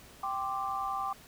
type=chord; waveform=sine; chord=G suspended fourth; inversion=none; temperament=just; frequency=784 / 1045.3 / 1176 Hz; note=G5 / C6 / D6; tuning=0 / -2 / +2 cents; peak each=-35 / -39 / -34 dBFS; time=0.23-1.13 s; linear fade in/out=5 ms; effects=pink hiss -54 dBFS RMS until 1.27 s